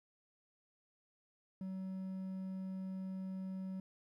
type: tone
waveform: triangle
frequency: 189 Hz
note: F#3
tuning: 37 cents sharp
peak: -38 dBFS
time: 1.61-3.8 s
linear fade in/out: 2 ms
effects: 13-bit